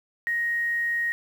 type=tone with quantisation; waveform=sine; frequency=1875 Hz; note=A#6; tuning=10 cents sharp; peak=-23 dBFS; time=0.27-1.12 s; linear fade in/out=0 ms; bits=8; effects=none